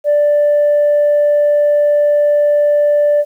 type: tone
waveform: sine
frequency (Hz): 587.3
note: D5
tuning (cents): 0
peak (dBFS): -7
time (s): 0.04-3.25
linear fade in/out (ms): 50
effects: tanh soft clip ceiling -6 dBFS + 8-bit